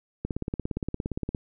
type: click train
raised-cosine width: 3 ms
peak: -16 dBFS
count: 20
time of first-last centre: 0.25-1.348 s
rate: 17.3 Hz
effects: none